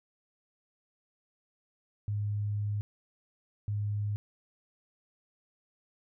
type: tone bursts at uneven times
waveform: sine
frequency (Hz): 103.6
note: G#2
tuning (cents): -4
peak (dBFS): -29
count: 2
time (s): 2.08-2.81 / 3.68-4.16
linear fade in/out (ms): 0
effects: none